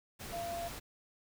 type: tone in noise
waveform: sine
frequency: 685 Hz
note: F5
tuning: 34 cents flat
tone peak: -37 dBFS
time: 0.32-0.69 s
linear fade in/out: 20 ms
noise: pink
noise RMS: -45 dBFS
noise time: 0.19-0.8 s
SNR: +5 dB
effects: none